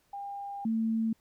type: tone pair in turn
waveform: sine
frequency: 802 / 224 Hz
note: G5 / A3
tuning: +39 / +31 cents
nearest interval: octave + minor seventh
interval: 2208 cents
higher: first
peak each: -36 / -26 dBFS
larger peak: second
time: 0.13-0.65 / 0.65-1.13 s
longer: first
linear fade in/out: 5 ms
effects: pink hiss -70 dBFS RMS until 1.2 s